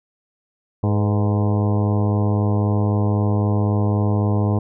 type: harmonic tone with a mistuned harmonic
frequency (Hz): 103.83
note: G#2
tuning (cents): 0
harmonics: 1 / 2 / 3 / 4 / 5 / 6 / 7 / 8 / 9 / 10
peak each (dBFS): -17 / -23 / -27 / -29 / -31 / -33 / -34 / -35 / -36 / -37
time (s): 0.83-4.59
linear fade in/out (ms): 5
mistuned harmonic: 5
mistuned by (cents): -60
effects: none